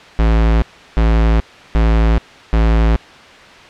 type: tone bursts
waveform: square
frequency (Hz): 55.5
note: A1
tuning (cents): +16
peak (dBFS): -10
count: 4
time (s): 0.19-2.96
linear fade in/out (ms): 0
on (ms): 430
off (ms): 350
effects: white hiss -38 dBFS RMS until 3.69 s + low-pass 3000 Hz 12 dB/octave